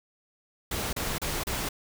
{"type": "noise bursts", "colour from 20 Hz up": "pink", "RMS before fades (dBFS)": -31, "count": 4, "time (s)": [0.71, 1.689], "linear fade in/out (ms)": 5, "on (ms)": 220, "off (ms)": 33, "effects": []}